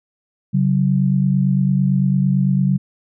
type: tone pair together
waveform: sine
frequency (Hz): 138.59 / 187.51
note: C#3 / F#3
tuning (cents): 0 / +23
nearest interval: perfect fourth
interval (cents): 523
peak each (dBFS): -16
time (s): 0.53-2.78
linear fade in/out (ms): 20
effects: none